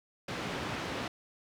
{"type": "band-pass noise", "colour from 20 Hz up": "pink", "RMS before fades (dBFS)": -37, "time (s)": [0.28, 1.08], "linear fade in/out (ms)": 5, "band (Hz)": [120, 3600], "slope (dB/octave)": 12, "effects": []}